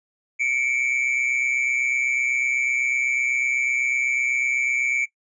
triangle tone pair together, 2195 / 2323 Hz, C#7 / D7, -18 / -20 cents, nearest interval minor second, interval 98 cents, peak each -23 / -20 dBFS, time 0.39-5.06 s, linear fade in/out 20 ms, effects noise-tail reverb RT60 0.1 s tail -20 dB re dry + resampled to 22050 Hz

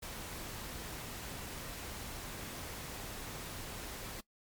pink noise, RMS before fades -44 dBFS, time 0.02-4.21 s, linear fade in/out 10 ms, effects noise-tail reverb RT60 0.1 s tail -20 dB re dry + MP3 96 kbps

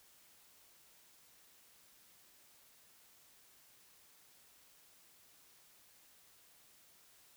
silence, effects white hiss -65 dBFS RMS until 7.36 s

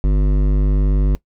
sine tone with hard clipping, 49.6 Hz, G1, 21 cents sharp, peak -14 dBFS, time 0.04-1.15 s, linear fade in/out 0 ms, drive 14 dB, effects noise-tail reverb RT60 0.1 s tail -20 dB re dry

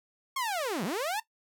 sawtooth linear two-way sweep, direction down then up, 1108.7 to 155.3 to 916 Hz, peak -26 dBFS, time 0.36-1.2 s, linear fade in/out 5 ms, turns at 0.84 s, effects noise-tail reverb RT60 0.1 s tail -17 dB re dry

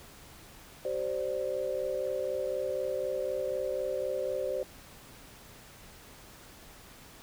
sine chord, G suspended fourth, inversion none, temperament equal with one note detuned, 384.6 / 523.3 / 587.3 Hz, G4 / C5 / D5, -33 / 0 / 0 cents, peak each -37 / -32 / -35 dBFS, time 0.85-4.63 s, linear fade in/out 2 ms, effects pink hiss -52 dBFS RMS until 7.22 s

